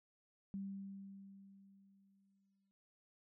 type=tone with exponential decay; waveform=sine; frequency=196 Hz; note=G3; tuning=in tune; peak=-40 dBFS; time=0.54-2.71 s; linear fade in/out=0 ms; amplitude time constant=470 ms; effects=none